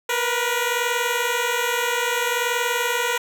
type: tone pair together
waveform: 10% pulse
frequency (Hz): 472 / 492.6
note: A#4 / B4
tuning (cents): +22 / -5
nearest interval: minor second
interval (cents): 73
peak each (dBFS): -15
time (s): 0.09-3.18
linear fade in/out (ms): 5
effects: none